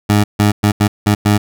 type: tone bursts at uneven times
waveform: 20% pulse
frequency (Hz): 103.8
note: G#2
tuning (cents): 0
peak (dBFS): -4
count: 6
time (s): 0.09-0.24 / 0.39-0.52 / 0.63-0.72 / 0.8-0.88 / 1.06-1.15 / 1.25-1.38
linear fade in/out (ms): 10
effects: none